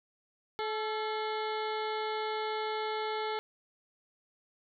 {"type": "harmonic tone with a mistuned harmonic", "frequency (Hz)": 431.7, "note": "A4", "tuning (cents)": -33, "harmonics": [1, 2, 3, 4, 5, 7, 8, 9, 10], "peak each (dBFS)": [-35, -36, -41, -47, -43, -48, -47, -52, -49], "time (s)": [0.59, 3.39], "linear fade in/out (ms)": 0, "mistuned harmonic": 3, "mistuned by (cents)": 56, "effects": []}